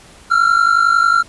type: tone pair together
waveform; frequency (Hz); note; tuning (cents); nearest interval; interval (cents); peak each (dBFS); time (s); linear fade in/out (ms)
triangle; 1345.9 / 1396.9; E6 / F6; +36 / 0; minor second; 64; -11; 0.3-1.23; 20
effects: pink hiss -43 dBFS RMS until 1.28 s + resampled to 24000 Hz